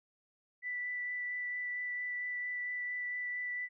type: tone with vibrato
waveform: sine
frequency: 1975.5 Hz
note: B6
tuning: in tune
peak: -35 dBFS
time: 0.62-3.69 s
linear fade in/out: 50 ms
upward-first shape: sine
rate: 4.4 Hz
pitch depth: 8 cents each way
effects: none